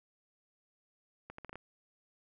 accelerating click train, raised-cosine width 0.5 ms, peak -30 dBFS, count 6, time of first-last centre 1.3-1.556 s, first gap 84 ms, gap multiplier 0.75, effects none

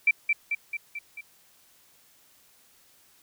sine tone with echo, 2340 Hz, D7, 7 cents flat, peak -16 dBFS, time 0.07-0.11 s, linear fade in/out 5 ms, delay 220 ms, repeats 5, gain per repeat -4 dB, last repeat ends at 1.21 s, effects white hiss -60 dBFS RMS until 3.22 s

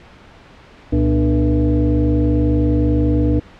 sine tone with frequency modulation, 116.54 Hz, A#2, in tune, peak -12 dBFS, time 0.92-3.4 s, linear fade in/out 10 ms, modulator 182 Hz, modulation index 1.6, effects pink hiss -43 dBFS RMS until 3.59 s + low-pass 3000 Hz 12 dB/octave

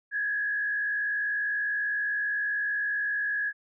sine tone with frequency modulation, 1676 Hz, G#6, 15 cents sharp, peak -26 dBFS, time 0.11-3.53 s, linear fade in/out 50 ms, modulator 60.3 Hz, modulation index 0.7, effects none

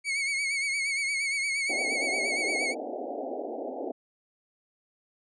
40% pulse tone with vibrato, 2217 Hz, C#7, in tune, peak -26 dBFS, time 0.04-2.75 s, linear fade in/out 50 ms, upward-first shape triangle, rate 8.6 Hz, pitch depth 71 cents each way
white band-pass noise, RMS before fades -35 dBFS, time 1.69-3.92 s, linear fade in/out 10 ms, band 240 to 780 Hz, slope 96 dB/octave
effects resampled to 22050 Hz

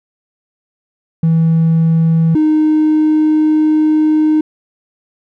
triangle tone pair in turn, 163.2 / 308.8 Hz, E3 / D#4, -17 / -13 cents, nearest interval major seventh, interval 1104 cents, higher second, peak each -5 / -5 dBFS, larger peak neither, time 1.23-2.35 / 2.35-4.41 s, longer second, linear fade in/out 5 ms, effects tanh soft clip ceiling -4 dBFS

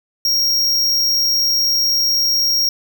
square tone, 5588 Hz, F8, in tune, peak -14 dBFS, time 0.25-2.69 s, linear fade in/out 2 ms, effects none

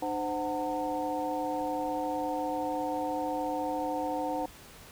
sine tone cluster, 301.8 / 518 / 741 / 907 Hz, D4 / C5 / F#5 / A#5, +47 / -17 / +2 / -48 cents, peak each -35 / -35 / -34 / -36 dBFS, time 0.02-4.46 s, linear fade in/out 5 ms, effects pink hiss -51 dBFS RMS until 4.91 s

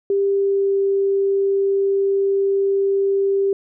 sine tone with pitch glide, 396.6 to 393.6 Hz, G4 to G4, +20 to +7 cents, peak -15 dBFS, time 0.1-3.53 s, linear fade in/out 2 ms, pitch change -13 cents, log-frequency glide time 0.22-0.78 s, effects none

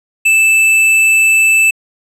sine tone with tanh clipping, 2637 Hz, E7, in tune, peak -8 dBFS, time 0.25-1.71 s, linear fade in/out 10 ms, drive 16 dB, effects low-pass 12000 Hz 12 dB/octave

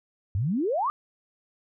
sine exponential sweep, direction up, 87.31 to 1244.5 Hz, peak -23 dBFS, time 0.35-0.9 s, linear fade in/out 0 ms, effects none

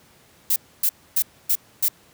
violet noise bursts, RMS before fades -19 dBFS, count 5, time 0.5-1.885 s, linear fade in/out 5 ms, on 61 ms, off 270 ms, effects pink hiss -54 dBFS RMS until 2.13 s + high-pass 80 Hz 12 dB/octave

